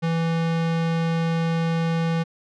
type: tone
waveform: square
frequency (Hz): 165.2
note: E3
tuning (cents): +4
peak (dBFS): -21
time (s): 0.02-2.24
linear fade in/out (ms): 20
effects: low-pass 4000 Hz 12 dB/octave